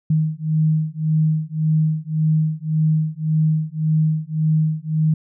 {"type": "beating tone pair", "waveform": "sine", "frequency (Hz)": [155.56, 157.36], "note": ["D#3", "D#3"], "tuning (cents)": [0, 20], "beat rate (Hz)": 1.8, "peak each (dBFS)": -19, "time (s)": [0.1, 5.14], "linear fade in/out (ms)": 5, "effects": []}